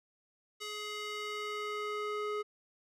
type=tone with band-pass filter sweep; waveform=square; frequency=420 Hz; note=G#4; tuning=19 cents sharp; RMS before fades=-38 dBFS; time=0.6-2.43 s; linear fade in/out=20 ms; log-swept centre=3900 to 940 Hz; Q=0.84; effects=none